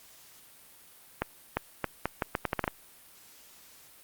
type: accelerating click train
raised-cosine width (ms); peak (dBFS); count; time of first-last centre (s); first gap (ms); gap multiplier
0.5; -12; 11; 1.22-2.678; 350; 0.78
effects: white hiss -55 dBFS RMS until 4.03 s + Opus 48 kbps